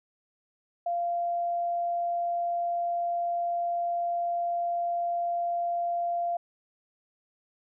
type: tone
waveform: sine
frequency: 692 Hz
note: F5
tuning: 16 cents flat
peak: -26 dBFS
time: 0.86-6.37 s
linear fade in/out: 5 ms
effects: none